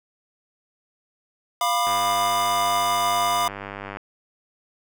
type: chord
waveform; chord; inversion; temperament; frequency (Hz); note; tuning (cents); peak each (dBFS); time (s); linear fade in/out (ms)
square; B diminished; second; equal with one note detuned; 698.5 / 987.8 / 1200; F5 / B5 / D6; 0 / 0 / +37; -25; 1.61-3.48; 2
type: click train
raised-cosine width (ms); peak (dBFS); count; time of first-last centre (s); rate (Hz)
0.5; -18; 210; 1.87-3.971; 99.5
effects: none